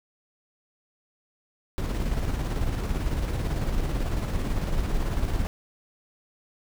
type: noise with tremolo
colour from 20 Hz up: brown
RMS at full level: -25 dBFS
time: 1.78-5.47 s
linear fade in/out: 0 ms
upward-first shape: square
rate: 18 Hz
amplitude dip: 35%
effects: none